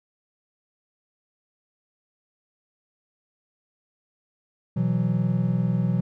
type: chord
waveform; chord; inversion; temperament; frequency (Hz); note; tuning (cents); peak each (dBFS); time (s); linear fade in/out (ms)
triangle; B suspended fourth; none; equal; 123.47 / 164.81 / 185; B2 / E3 / F#3; 0 / 0 / 0; -23; 4.76-6.01; 10
effects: none